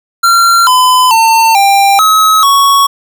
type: tone with pitch steps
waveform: square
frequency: 1372 / 1011 / 901 / 793 / 1281 / 1113 Hz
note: F6 / B5 / A5 / G5 / E6 / C#6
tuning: -31 / +40 / +41 / +20 / -50 / +7 cents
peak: -5 dBFS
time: 0.23-2.87 s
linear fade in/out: 10 ms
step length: 440 ms
effects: none